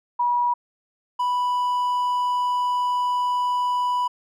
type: tone pair in turn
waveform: sine / triangle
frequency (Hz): 969 / 987.1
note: B5 / B5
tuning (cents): -33 / -1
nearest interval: unison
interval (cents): 32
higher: second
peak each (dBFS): -18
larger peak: neither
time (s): 0.19-0.54 / 1.19-4.08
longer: second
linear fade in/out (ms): 10
effects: none